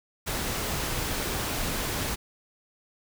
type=noise; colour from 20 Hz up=pink; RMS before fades=-30 dBFS; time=0.26-2.16 s; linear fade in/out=20 ms; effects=none